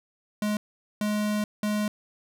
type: tone bursts at uneven times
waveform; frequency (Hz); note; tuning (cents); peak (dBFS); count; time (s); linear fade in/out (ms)
square; 210; G#3; +19; -25; 3; 0.42-0.57 / 1.01-1.44 / 1.63-1.88; 2
effects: none